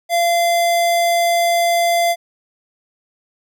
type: tone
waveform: square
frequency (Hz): 687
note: F5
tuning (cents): -29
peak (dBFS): -14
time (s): 0.09-2.16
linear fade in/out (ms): 50
effects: none